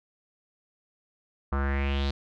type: tone with low-pass filter sweep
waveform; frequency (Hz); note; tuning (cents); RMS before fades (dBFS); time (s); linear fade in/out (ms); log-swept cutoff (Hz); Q
square; 69.3; C#2; 0; -27; 1.52-2.11; 5; 1200 to 4300; 4.3
effects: none